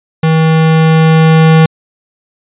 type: tone with level ramp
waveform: square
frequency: 160 Hz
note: D#3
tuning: 49 cents sharp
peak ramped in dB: -7 to -3 dBFS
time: 0.23-1.66 s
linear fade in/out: 5 ms
effects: resampled to 8000 Hz